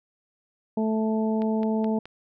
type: harmonic tone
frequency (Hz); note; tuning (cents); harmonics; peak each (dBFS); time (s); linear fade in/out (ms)
219.2; A3; -6; 1 / 2 / 3 / 4; -23 / -29 / -33 / -35; 0.77-1.99; 5
type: click train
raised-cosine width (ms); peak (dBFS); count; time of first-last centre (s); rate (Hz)
0.3; -25; 4; 1.42-2.056; 4.72
effects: none